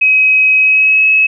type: tone with pitch glide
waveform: sine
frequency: 2540 to 2574 Hz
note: D#7 to E7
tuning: +35 to -42 cents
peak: -6 dBFS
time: 0.01-1.27 s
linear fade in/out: 10 ms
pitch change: +23 cents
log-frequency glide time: 0.58-1.06 s
effects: none